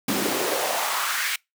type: noise with high-pass filter sweep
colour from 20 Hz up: pink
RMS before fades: -25 dBFS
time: 0.08-1.36 s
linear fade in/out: 5 ms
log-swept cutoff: 210 to 2100 Hz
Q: 2.5
effects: noise-tail reverb RT60 0.2 s tail -26 dB re dry